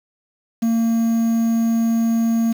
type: tone with quantisation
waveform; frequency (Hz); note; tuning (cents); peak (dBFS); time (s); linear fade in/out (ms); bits
triangle; 228.6; A#3; -34; -13; 0.62-2.53; 10; 6
effects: none